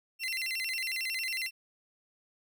30% pulse tone with vibrato, 2362 Hz, D7, 9 cents sharp, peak -29 dBFS, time 0.19-1.51 s, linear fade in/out 50 ms, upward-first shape square, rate 11 Hz, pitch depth 240 cents each way, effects none

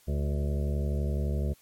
harmonic tone with a mistuned harmonic, 71.8 Hz, D2, 39 cents flat, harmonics 1 / 2 / 3 / 5 / 6 / 7 / 8 / 9, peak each -27 / -33 / -37 / -41 / -43 / -44 / -45 / -46 dBFS, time 0.07-1.54 s, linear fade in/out 20 ms, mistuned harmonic 8, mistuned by +22 cents, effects white hiss -61 dBFS RMS until 1.61 s + MP3 64 kbps

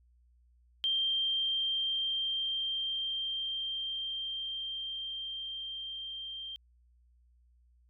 sine tone with level ramp, 3167 Hz, G7, 17 cents sharp, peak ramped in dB -27 to -39 dBFS, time 0.84-6.56 s, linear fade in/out 0 ms, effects added 60 Hz sine -62 dBFS peak until 7.89 s

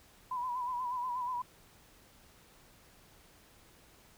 sine tone with vibrato, 992 Hz, B5, 7 cents sharp, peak -33 dBFS, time 0.31-1.42 s, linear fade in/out 5 ms, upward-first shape sine, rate 8.3 Hz, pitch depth 60 cents each way, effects pink hiss -61 dBFS RMS until 4.17 s

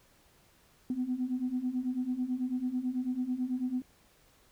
sine beating tone pair, 246.9 / 256 Hz, B3 / C4, 0 / -38 cents, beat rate 9.1 Hz, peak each -34 / -31 dBFS, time 0.9-3.82 s, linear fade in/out 2 ms, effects tanh soft clip ceiling -23 dBFS + pink hiss -64 dBFS RMS until 4.51 s

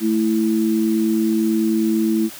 sine tone pair together, 220 / 329.2 Hz, A3 / E4, 0 / -2 cents, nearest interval perfect fifth, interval 698 cents, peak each -18 dBFS, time 0-2.3 s, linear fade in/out 50 ms, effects white hiss -37 dBFS RMS until 2.39 s

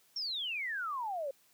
sine exponential sweep, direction down, 5600 to 527 Hz, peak -34 dBFS, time 0.16-1.31 s, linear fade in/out 5 ms, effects white hiss -67 dBFS RMS until 1.53 s + high-pass 100 Hz 12 dB/octave

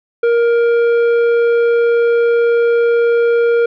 sine tone with tanh clipping, 469.1 Hz, A#4, 11 cents sharp, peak -11 dBFS, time 0.23-3.66 s, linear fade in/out 5 ms, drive 9 dB, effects none

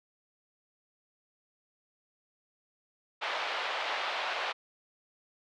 pink band-pass noise, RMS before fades -34 dBFS, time 3.21-4.53 s, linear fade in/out 20 ms, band 590 to 3800 Hz, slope 24 dB/octave, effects none

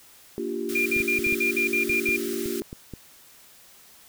sine chord, G minor seventh, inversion first, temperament equal, 233.1 / 293.7 / 349.2 / 392 Hz, Bb3 / D4 / F4 / G4, 0 / 0 / 0 / 0 cents, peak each -34 / -35 / -31 / -31 dBFS, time 0.38-2.62 s, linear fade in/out 0 ms
white band-stop noise, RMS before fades -37 dBFS, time 0.69-2.6 s, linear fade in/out 0 ms, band 590 to 1200 Hz, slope 96 dB/octave
sine tone bursts, 2402 Hz, D7, 38 cents sharp, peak -21 dBFS, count 9, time 0.75-2.164 s, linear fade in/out 5 ms, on 110 ms, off 53 ms
clicks, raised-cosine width 3 ms, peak -23 dBFS, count 10, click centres 0.965 / 1.003 / 1.19 / 1.267 / 1.325 / 1.898 / 2.09 / 2.459 / 2.729 / 2.937 s
effects white hiss -52 dBFS RMS until 4.08 s

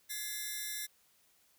5% pulse ring-modulated tone, 1893 Hz, A#6, 26 cents sharp, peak -24 dBFS, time 0.09-0.87 s, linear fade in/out 20 ms, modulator 196 Hz, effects white hiss -69 dBFS RMS until 1.58 s

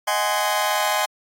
sawtooth chord, Ab dominant seventh, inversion second, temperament just, 623 / 747.5 / 830.6 / 1038.3 Hz, Eb5 / Gb5 / Ab5 / C6, +2 / +17 / 0 / -14 cents, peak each -22 / -23 / -20 / -21 dBFS, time 0.07-1.06 s, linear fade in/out 10 ms, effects AAC 48 kbps

